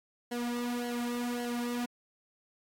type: tone with flanger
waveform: sawtooth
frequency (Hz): 241.2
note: B3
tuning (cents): -41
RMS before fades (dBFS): -34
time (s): 0.31-1.86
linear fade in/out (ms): 10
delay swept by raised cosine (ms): 0.81 to 2.91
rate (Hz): 1.8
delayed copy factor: -0.75
effects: AAC 64 kbps